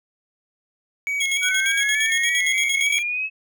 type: tone with vibrato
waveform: triangle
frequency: 2217 Hz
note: C#7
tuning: in tune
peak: -20 dBFS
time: 1.07-2.99 s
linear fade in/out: 0 ms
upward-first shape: square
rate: 3.4 Hz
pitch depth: 37 cents each way
type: tone with tremolo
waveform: 25% pulse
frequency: 3300 Hz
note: G#7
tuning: 12 cents flat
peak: -18 dBFS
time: 1.2-3.03 s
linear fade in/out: 10 ms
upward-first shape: square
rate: 8.7 Hz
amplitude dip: 70%
type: exponential sweep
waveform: sine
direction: up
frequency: 1462 to 2600 Hz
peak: -22 dBFS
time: 1.41-3.3 s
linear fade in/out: 50 ms
effects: none